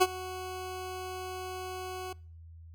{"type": "tone with ADSR envelope", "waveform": "20% pulse", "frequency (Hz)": 370, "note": "F#4", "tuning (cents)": 0, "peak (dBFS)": -13, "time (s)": [0, 2.13], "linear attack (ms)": 19, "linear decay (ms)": 44, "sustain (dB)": -19, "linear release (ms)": 6, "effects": ["noise-tail reverb RT60 0.5 s tail -25 dB re dry", "added 82 Hz sine -47 dBFS peak until 2.74 s"]}